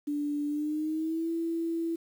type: tone with pitch glide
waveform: sine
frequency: 292.2 to 331.8 Hz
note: D4 to E4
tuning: -9 to +11 cents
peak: -28 dBFS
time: 0.07-1.96 s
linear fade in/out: 10 ms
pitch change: +220 cents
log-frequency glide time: 0.46-1.3 s
effects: 9-bit